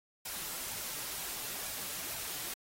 white noise with flanger, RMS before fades -40 dBFS, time 0.25-2.54 s, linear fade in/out 5 ms, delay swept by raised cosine 1.2 to 6.9 ms, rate 2.1 Hz, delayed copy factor +0.5, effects AAC 48 kbps

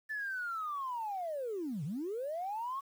sine linear two-way sweep, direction down then up, 1765 to 130.3 to 1123 Hz, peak -34 dBFS, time 0.09-2.81 s, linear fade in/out 20 ms, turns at 1.84 s, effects tanh soft clip ceiling -31 dBFS + 10-bit

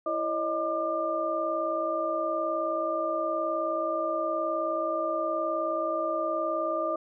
sine tone cluster, 331.9 / 565 / 624 / 1197 Hz, E4 / C#5 / D#5 / D6, +12 / +33 / +5 / +33 cents, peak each -35 / -35 / -29 / -31 dBFS, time 0.06-6.96 s, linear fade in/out 5 ms, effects none

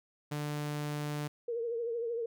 sawtooth tone, 148.1 Hz, D3, 15 cents sharp, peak -30 dBFS, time 0.31-1.28 s, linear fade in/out 10 ms
sine tone with vibrato, 466.2 Hz, A#4, in tune, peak -32 dBFS, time 1.48-2.26 s, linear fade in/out 5 ms, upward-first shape triangle, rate 13 Hz, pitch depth 68 cents each way
effects none

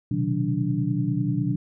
sine tone cluster, 122.6 / 132.7 / 156.3 / 186.2 / 292.3 Hz, B2 / C3 / D#3 / F#3 / D4, -12 / +25 / +8 / +11 / -8 cents, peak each -28 dBFS, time 0.11-1.56 s, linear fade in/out 5 ms, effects none

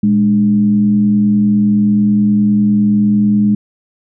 sine tone with frequency modulation, 207.3 Hz, G#3, 3 cents flat, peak -8 dBFS, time 0.03-3.55 s, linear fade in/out 5 ms, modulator 90.4 Hz, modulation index 0.41, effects none

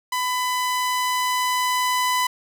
sawtooth tone with level ramp, 1001 Hz, B5, 23 cents sharp, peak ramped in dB -18 to -15 dBFS, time 0.12-2.27 s, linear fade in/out 5 ms, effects none

